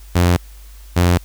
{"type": "tone pair in turn", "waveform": "sawtooth", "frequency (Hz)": [88, 88], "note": ["F2", "F2"], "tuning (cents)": [14, 14], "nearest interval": "unison", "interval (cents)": 0, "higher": "neither", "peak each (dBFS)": -7, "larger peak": "neither", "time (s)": [[0.15, 0.37], [0.96, 1.18]], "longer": "neither", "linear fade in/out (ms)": 10, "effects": ["added 50 Hz sine -36 dBFS peak until 1.24 s", "white hiss -48 dBFS RMS until 1.24 s"]}